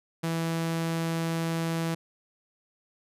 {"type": "tone", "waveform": "sawtooth", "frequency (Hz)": 164.81, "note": "E3", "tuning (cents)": 0, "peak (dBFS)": -23, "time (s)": [0.23, 1.95], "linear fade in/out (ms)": 10, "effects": ["resampled to 32000 Hz"]}